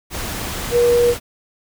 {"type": "tone in noise", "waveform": "sine", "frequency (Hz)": 479.4, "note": "A#4", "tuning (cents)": 48, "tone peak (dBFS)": -11, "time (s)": [0.71, 1.15], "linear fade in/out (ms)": 50, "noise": "pink", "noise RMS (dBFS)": -26, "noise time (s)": [0.1, 1.2], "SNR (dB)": 12, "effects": []}